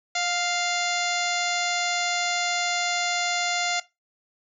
harmonic tone with a mistuned harmonic, 698.5 Hz, F5, in tune, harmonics 1 / 2 / 3 / 4 / 5 / 6 / 7 / 8 / 9 / 10, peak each -29 / -33 / -29 / -35 / -33 / -33 / -37 / -39 / -38 / -34 dBFS, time 0.15-3.8 s, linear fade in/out 5 ms, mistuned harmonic 1, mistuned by +23 cents, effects noise-tail reverb RT60 0.2 s tail -17 dB re dry

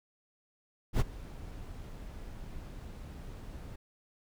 brown noise with ADSR envelope, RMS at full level -24 dBFS, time 0.93-3.76 s, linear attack 71 ms, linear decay 26 ms, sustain -20 dB, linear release 7 ms, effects none

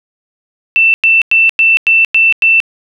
sine tone bursts, 2672 Hz, E7, 23 cents sharp, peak -5 dBFS, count 7, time 0.76-2.602 s, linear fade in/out 0 ms, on 180 ms, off 97 ms, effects none

